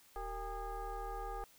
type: tone with frequency modulation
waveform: sine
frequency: 382.3 Hz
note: G4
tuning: 43 cents flat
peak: -39 dBFS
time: 0.16-1.44 s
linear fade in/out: 0 ms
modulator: 421 Hz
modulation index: 1.9
effects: white hiss -64 dBFS RMS until 1.58 s